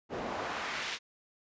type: noise with band-pass filter sweep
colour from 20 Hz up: pink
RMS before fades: -37 dBFS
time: 0.09-0.99 s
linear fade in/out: 50 ms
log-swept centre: 420 to 3200 Hz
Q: 0.91
effects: resampled to 16000 Hz